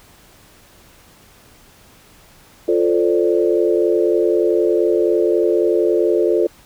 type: chord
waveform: sine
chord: D minor seventh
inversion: first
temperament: equal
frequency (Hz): 349.2 / 440 / 523.3 / 587.3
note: F4 / A4 / C5 / D5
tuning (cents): 0 / 0 / 0 / 0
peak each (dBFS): -16 / -17 / -22 / -22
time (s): 2.68-6.47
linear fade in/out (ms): 5
effects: pink hiss -48 dBFS RMS until 6.65 s